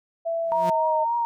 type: tone with pitch glide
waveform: sine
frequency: 665 to 624.1 Hz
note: E5 to D#5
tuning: +15 to +5 cents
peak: -23 dBFS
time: 0.25-1.05 s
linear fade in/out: 20 ms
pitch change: -110 cents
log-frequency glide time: 0.47-0.93 s
type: tone with exponential growth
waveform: sawtooth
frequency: 176.8 Hz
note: F3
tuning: 22 cents sharp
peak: -22 dBFS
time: 0.44-0.7 s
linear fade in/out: 5 ms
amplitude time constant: 56 ms
type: tone with vibrato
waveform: sine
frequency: 930 Hz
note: A#5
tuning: 4 cents flat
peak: -21 dBFS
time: 0.52-1.25 s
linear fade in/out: 0 ms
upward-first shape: triangle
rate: 3.5 Hz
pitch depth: 35 cents each way
effects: none